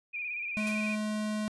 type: tone with vibrato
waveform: sine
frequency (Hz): 2422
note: D#7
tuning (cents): -47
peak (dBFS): -33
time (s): 0.13-0.96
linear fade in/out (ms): 20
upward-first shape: square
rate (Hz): 17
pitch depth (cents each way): 40
type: tone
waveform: square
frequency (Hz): 213.1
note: G#3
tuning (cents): +45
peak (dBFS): -31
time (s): 0.57-1.48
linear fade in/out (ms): 0
type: noise with exponential decay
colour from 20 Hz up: white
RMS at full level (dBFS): -39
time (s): 0.67-0.88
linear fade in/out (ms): 0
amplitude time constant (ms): 45
effects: resampled to 24000 Hz